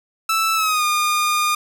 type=tone with pitch glide; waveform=sawtooth; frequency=1318.5 to 1216.1 Hz; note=E6 to D#6; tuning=0 to -40 cents; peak=-13 dBFS; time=0.29-1.55 s; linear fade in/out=5 ms; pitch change=-140 cents; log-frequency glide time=0.55-0.84 s; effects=none